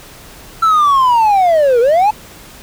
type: linear two-way sweep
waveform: triangle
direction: down then up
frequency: 1345 to 454.8 to 877 Hz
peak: -5 dBFS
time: 0.62-2.11 s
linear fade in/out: 10 ms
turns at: 1.8 s
effects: tanh soft clip ceiling -1 dBFS + pink hiss -37 dBFS RMS until 2.62 s